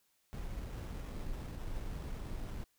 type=noise with sample-and-hold; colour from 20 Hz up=brown; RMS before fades=-41 dBFS; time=0.33-2.64 s; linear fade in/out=0 ms; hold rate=4410 Hz; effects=white hiss -75 dBFS RMS until 2.78 s